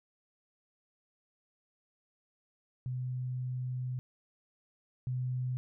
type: tone pair in turn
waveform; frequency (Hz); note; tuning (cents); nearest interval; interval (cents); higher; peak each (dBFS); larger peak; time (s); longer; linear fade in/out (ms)
sine; 126.6 / 126.6; B2 / B2; +43 / +43; unison; 0; neither; -33 / -31; second; 2.86-3.99 / 5.07-5.57; first; 0
effects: none